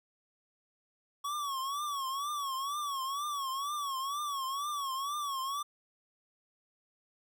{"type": "tone with vibrato", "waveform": "square", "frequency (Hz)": 1121, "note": "C#6", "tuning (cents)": 19, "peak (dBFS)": -34, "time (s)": [1.24, 5.63], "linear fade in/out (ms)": 10, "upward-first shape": "triangle", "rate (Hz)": 2.1, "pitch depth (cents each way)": 130, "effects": []}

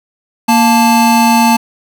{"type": "tone pair together", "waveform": "square", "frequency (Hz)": [233.1, 880], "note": ["A#3", "A5"], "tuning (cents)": [0, 0], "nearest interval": "octave + major seventh", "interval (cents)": 2300, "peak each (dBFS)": -10, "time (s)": [0.48, 1.57], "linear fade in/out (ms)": 10, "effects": []}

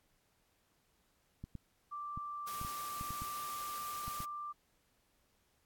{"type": "clicks", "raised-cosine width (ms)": 5, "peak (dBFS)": -32, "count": 10, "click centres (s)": [1.44, 1.553, 2.175, 2.614, 2.649, 3.011, 3.106, 3.22, 4.08, 4.204]}
{"type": "tone with pitch glide", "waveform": "sine", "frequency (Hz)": [1175, 1183.2], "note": ["D6", "D6"], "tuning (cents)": [1, 13], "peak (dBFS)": -40, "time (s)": [1.91, 4.53], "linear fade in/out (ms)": 20, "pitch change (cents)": 12, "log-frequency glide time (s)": [2.92, 4.01]}
{"type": "noise", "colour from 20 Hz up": "white", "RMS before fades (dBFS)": -47, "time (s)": [2.47, 4.25], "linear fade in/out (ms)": 5}
{"effects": ["pink hiss -75 dBFS RMS until 5.65 s", "AAC 64 kbps"]}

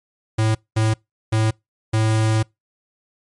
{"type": "tone bursts at uneven times", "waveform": "square", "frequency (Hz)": 110, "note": "A2", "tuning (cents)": 0, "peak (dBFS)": -16, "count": 4, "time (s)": [[0.38, 0.55], [0.76, 0.94], [1.32, 1.51], [1.93, 2.43]], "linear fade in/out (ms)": 10, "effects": ["noise-tail reverb RT60 0.2 s tail -26 dB re dry", "MP3 48 kbps"]}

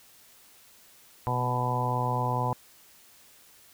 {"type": "harmonic tone with a mistuned harmonic", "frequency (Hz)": 124.4, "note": "B2", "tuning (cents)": 13, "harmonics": [1, 2, 3, 4, 5, 6, 7, 8], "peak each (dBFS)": [-29, -38, -41, -36, -39, -35, -32, -31], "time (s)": [1.27, 2.53], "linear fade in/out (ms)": 0, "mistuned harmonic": 2, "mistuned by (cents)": -19, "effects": ["white hiss -56 dBFS RMS until 3.73 s"]}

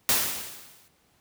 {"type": "noise with exponential decay", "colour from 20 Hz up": "white", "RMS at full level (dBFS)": -20, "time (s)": [0.09, 0.88], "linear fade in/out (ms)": 0, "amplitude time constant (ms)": 170, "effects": ["pink hiss -65 dBFS RMS until 1.2 s", "high-pass 60 Hz 12 dB/octave"]}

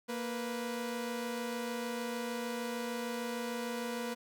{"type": "tone pair together", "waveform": "sawtooth", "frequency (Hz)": [233.2, 493], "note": ["A#3", "B4"], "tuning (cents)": [1, -3], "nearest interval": "octave + minor second", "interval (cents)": 1296, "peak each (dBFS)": [-34, -35], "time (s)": [0.08, 4.15], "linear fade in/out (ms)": 20, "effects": []}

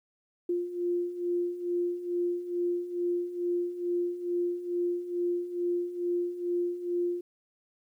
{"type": "beating tone pair", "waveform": "sine", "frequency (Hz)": [349.2, 351.5], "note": ["F4", "F4"], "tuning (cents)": [0, 11], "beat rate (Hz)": 2.3, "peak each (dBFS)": [-34, -29], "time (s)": [0.49, 7.21], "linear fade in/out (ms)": 5, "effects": ["11-bit"]}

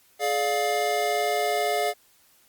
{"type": "chord", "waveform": "square", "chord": "D diminished", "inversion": "second", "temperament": "just", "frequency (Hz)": [422.9, 587.3, 704.8], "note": ["Ab4", "D5", "F5"], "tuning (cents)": [31, 0, 16], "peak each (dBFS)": [-29, -30, -26], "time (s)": [0.19, 1.94], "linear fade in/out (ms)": 50, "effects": ["white hiss -60 dBFS RMS until 2.48 s", "Opus 48 kbps"]}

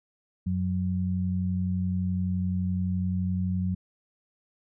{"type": "tone pair together", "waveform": "sine", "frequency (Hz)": [92, 183.75], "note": ["F#2", "F#3"], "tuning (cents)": [-9, -12], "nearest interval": "octave", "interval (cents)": 1197, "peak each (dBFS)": [-28, -27], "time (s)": [0.46, 3.75], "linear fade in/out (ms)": 10, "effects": []}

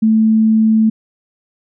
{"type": "tone", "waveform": "sine", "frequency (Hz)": 220, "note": "A3", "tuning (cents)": 0, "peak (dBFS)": -8, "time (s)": [0.02, 0.9], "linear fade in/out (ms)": 10, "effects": []}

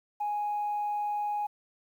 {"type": "tone", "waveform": "sine", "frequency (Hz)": 830.6, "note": "G#5", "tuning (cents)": 0, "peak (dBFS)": -27, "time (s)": [0.2, 1.47], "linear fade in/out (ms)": 10, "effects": ["tanh soft clip ceiling -25 dBFS", "10-bit"]}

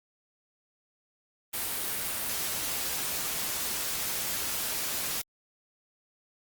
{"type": "noise", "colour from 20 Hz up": "white", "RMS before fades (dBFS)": -32, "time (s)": [1.53, 5.22], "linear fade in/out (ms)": 10, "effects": ["Opus 32 kbps"]}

